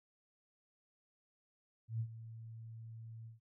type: tone with ADSR envelope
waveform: sine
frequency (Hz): 113.1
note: A2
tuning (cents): +48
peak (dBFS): -33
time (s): 1.88-3.4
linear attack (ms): 120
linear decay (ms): 71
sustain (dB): -14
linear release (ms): 140
effects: none